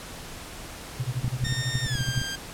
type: tone with tremolo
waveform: sine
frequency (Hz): 125.7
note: B2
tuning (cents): +31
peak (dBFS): -23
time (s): 0.99-2.22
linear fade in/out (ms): 10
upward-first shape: sine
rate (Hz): 12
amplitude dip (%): 100
type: clicks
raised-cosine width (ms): 5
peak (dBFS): -19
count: 12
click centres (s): 1.245 / 1.279 / 1.438 / 1.468 / 1.524 / 1.755 / 1.863 / 1.954 / 2.008 / 2.088 / 2.177 / 2.216
type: tone with pitch glide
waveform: 15% pulse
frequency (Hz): 1831 to 1594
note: A#6 to G6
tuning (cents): -32 to +28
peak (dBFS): -24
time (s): 1.44-2.36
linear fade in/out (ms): 10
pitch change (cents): -240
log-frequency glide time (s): 1.84-2
effects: pink hiss -40 dBFS RMS until 2.53 s + low-pass 12000 Hz 12 dB/octave